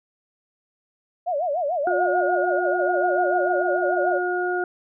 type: tone with vibrato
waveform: sine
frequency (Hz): 640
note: D#5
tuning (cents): +49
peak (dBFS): -21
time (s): 1.26-4.19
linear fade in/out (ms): 20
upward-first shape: sine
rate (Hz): 6.8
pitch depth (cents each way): 240
type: harmonic tone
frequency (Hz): 359.4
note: F4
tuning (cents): +50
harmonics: 1 / 2 / 4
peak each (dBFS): -24 / -27 / -27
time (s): 1.87-4.64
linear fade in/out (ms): 2
effects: none